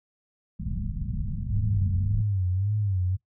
pink low-pass noise, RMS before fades -30 dBFS, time 0.59-2.22 s, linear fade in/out 10 ms, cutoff 220 Hz, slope 96 dB/octave
sine tone with vibrato, 98 Hz, G2, in tune, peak -23 dBFS, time 1.51-3.17 s, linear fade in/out 20 ms, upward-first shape sine, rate 1.8 Hz, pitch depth 140 cents each way
effects noise-tail reverb RT60 0.1 s tail -17 dB re dry

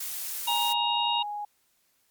blue noise, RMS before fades -34 dBFS, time 0-0.73 s, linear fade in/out 5 ms
harmonic tone, 940 Hz, A#5, 14 cents sharp, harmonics 1 / 3 / 4, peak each -27 / -29 / -30 dBFS, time 0.47-1.23 s, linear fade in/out 10 ms
sine tone, 829 Hz, G#5, 3 cents flat, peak -31 dBFS, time 0.48-1.45 s, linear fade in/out 5 ms
effects white hiss -69 dBFS RMS until 2.1 s + MP3 96 kbps

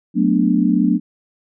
sine chord, B minor seventh, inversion second, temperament equal, 185 / 220 / 246.9 / 293.7 Hz, F#3 / A3 / B3 / D4, 0 / 0 / 0 / 0 cents, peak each -18 dBFS, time 0.14-1 s, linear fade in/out 50 ms, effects none

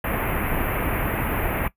pink band-stop noise, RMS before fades -24 dBFS, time 0.04-1.68 s, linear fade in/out 5 ms, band 2600 to 12000 Hz, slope 48 dB/octave, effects noise-tail reverb RT60 0.1 s tail -18 dB re dry + resampled to 32000 Hz

